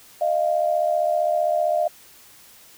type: tone pair together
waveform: sine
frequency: 615.6 / 691 Hz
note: D#5 / F5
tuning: -19 / -19 cents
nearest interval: major second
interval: 200 cents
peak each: -21 dBFS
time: 0.21-1.88 s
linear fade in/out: 5 ms
effects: white hiss -49 dBFS RMS until 2.77 s